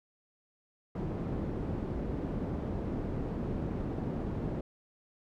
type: low-pass noise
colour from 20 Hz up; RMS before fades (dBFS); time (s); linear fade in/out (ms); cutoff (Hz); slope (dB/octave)
white; -35; 0.95-4.61; 5; 290; 12
effects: none